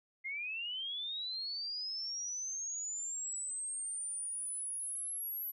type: linear sweep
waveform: sine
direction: up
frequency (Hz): 2084 to 11820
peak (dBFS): -37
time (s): 0.24-5.52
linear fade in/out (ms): 20
effects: none